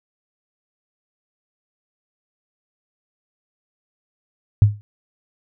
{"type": "tone with exponential decay", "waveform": "sine", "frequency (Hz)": 103.83, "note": "G#2", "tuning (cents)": 0, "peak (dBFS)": -4, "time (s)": [4.62, 4.81], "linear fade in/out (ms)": 0, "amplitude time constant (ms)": 40, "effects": []}